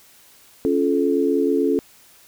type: chord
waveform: sine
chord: Db augmented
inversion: none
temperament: just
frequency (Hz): 277.2 / 346.5 / 433.1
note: Db4 / F4 / A4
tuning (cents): 0 / -14 / -27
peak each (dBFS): -20 / -22 / -20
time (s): 0.65-1.79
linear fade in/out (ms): 0
effects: white hiss -51 dBFS RMS until 2.27 s